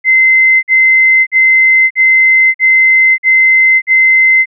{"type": "tone bursts", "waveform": "sine", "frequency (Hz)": 2065, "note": "C7", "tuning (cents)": -23, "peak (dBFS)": -4, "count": 7, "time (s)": [0.04, 4.458], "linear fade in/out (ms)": 50, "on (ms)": 590, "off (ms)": 48, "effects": []}